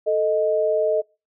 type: tone pair together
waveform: sine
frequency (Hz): 440 / 622.3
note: A4 / D#5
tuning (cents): 0 / 0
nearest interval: tritone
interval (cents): 600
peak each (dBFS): -21 / -19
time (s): 0.06-1.02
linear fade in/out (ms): 20
effects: noise-tail reverb RT60 0.3 s tail -25 dB re dry